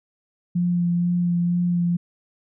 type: tone with vibrato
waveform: sine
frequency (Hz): 174.61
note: F3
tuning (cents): 0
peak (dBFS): -18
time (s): 0.55-1.97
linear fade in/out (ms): 10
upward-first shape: sine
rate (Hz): 2.1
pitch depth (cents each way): 15
effects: none